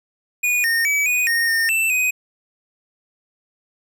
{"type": "tone with pitch steps", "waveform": "square", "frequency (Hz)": [2458, 1837, 2287, 2476, 1849, 1823, 2663, 2505], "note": ["D#7", "A#6", "D7", "D#7", "A#6", "A#6", "E7", "D#7"], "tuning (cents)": [-22, -26, -47, -9, -15, -39, 17, 11], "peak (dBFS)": -17, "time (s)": [0.43, 2.11], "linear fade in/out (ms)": 10, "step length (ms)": 210, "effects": []}